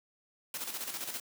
white noise with tremolo, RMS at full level -37 dBFS, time 0.54-1.2 s, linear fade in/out 2 ms, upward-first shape square, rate 15 Hz, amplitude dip 55%, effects high-pass 150 Hz 12 dB/octave

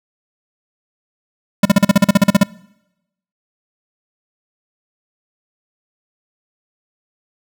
square tone bursts, 200 Hz, G3, 35 cents sharp, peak -6 dBFS, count 13, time 1.63-2.434 s, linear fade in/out 5 ms, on 24 ms, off 41 ms, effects noise-tail reverb RT60 0.9 s tail -24 dB re dry

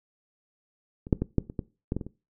clicks, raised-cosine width 3 ms, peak -26 / -7 / -13 / -8 / -25 / -16 / -14 / -16 / -22 / -26 dBFS, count 10, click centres 1.069 / 1.128 / 1.22 / 1.383 / 1.499 / 1.592 / 1.921 / 1.966 / 2.012 / 2.066 s, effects noise-tail reverb RT60 0.3 s tail -20 dB re dry

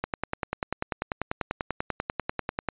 click train, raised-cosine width 0.5 ms, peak -12 dBFS, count 28, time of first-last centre 0.04-2.687 s, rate 10.2 Hz, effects resampled to 8000 Hz

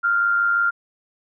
sine tone with amplitude modulation, 1394 Hz, F6, 4 cents flat, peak -14 dBFS, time 0.03-0.71 s, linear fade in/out 20 ms, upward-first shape sine, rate 106 Hz, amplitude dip 45%, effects none

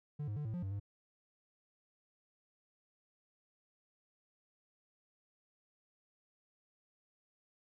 triangle tone with pitch steps, 147.6 / 104.3 / 148.5 / 110.3 / 177 / 96.9 / 100.8 Hz, D3 / G#2 / D3 / A2 / F3 / G2 / G2, +9 / +8 / +20 / +5 / +23 / -20 / +49 cents, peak -35 dBFS, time 0.19-0.799 s, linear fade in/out 10 ms, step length 87 ms, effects none

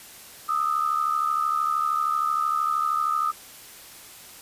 sine tone pair together, 1227 / 1300 Hz, D#6 / E6, -25 / -24 cents, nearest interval minor second, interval 101 cents, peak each -23 / -26 dBFS, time 0.48-3.32 s, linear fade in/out 20 ms, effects white hiss -45 dBFS RMS until 4.41 s + resampled to 32000 Hz

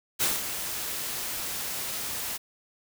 white noise with ADSR envelope, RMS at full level -24 dBFS, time 0.19-2.38 s, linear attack 27 ms, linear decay 190 ms, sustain -9 dB, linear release 21 ms, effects none

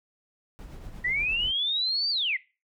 brown noise with tremolo, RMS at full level -39 dBFS, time 0.59-1.51 s, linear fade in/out 0 ms, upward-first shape triangle, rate 8.5 Hz, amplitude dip 50%
sine linear two-way sweep, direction up then down, 1904 to 4699 to 1904 Hz, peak -24 dBFS, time 1.04-2.37 s, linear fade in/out 10 ms, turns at 2.1 s
effects noise-tail reverb RT60 0.3 s tail -20 dB re dry

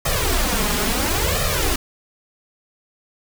pink noise with flanger, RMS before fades -20 dBFS, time 0.05-1.76 s, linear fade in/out 5 ms, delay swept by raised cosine 1.6 to 4.9 ms, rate 0.73 Hz, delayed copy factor +0.95, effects none

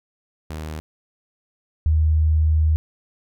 sawtooth / sine tone pair in turn, 77.78 / 78.12 Hz, D#2 / D#2, 0 / +8 cents, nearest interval unison, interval 8 cents, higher second, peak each -25 / -14 dBFS, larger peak second, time 0.5-0.8 / 1.86-2.76 s, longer second, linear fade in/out 0 ms, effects none

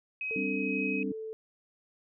sine tone with tremolo, 2535 Hz, D#7, 32 cents sharp, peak -31 dBFS, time 0.21-1.03 s, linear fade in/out 2 ms, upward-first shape triangle, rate 2 Hz, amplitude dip 30%
sine tone with pitch glide, 446.2 to 440.1 Hz, A4 to A4, +24 to 0 cents, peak -36 dBFS, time 0.31-1.33 s, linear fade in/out 0 ms, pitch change -24 cents, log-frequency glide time 0.45-0.89 s
sine chord, G suspended fourth, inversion none, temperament equal, 196 / 261.6 / 293.7 Hz, G3 / C4 / D4, 0 / 0 / 0 cents, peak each -35 dBFS, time 0.36-1.12 s, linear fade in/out 2 ms
effects none

